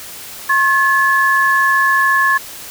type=tone pair together; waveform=sine; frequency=1078.5 / 1716 Hz; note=C#6 / A6; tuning=-48 / -44 cents; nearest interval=minor sixth; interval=804 cents; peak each=-14 / -12 dBFS; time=0.49-2.38 s; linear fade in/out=10 ms; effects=white hiss -32 dBFS RMS until 2.7 s